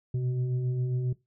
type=tone with frequency modulation; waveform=sine; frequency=127.2 Hz; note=C3; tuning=48 cents flat; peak=-26 dBFS; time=0.14-1.13 s; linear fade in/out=5 ms; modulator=247 Hz; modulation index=0.44; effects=noise-tail reverb RT60 0.2 s tail -19 dB re dry